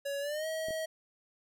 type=tone with pitch glide; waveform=square; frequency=562 to 638.2 Hz; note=C#5 to D#5; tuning=+24 to +44 cents; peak=-34 dBFS; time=0.05-0.86 s; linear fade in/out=10 ms; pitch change=+220 cents; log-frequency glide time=0.2-0.47 s
type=clicks; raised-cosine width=2 ms; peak=-32 dBFS; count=2; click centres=0.685 / 0.707 s
effects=none